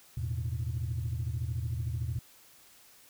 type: chord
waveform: sine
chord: E suspended fourth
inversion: none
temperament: equal with one note detuned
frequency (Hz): 81.84 / 110 / 123.47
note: E2 / A2 / B2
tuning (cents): -12 / 0 / 0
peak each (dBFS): -34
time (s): 0.17-2.19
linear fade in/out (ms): 5
effects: tanh soft clip ceiling -25 dBFS + white hiss -58 dBFS RMS until 3.09 s